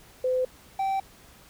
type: tone pair in turn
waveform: sine / triangle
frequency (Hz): 510 / 776.1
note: C5 / G5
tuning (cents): -44 / -18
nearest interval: perfect fifth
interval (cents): 726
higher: second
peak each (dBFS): -22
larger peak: neither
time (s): 0.24-0.45 / 0.79-1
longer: neither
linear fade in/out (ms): 5
effects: pink hiss -53 dBFS RMS until 1.49 s